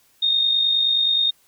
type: tone with amplitude modulation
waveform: sine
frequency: 3688 Hz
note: A#7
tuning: 19 cents flat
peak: -14 dBFS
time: 0.22-1.31 s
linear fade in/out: 10 ms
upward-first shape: sine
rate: 49.6 Hz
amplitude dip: 45%
effects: white hiss -59 dBFS RMS until 1.47 s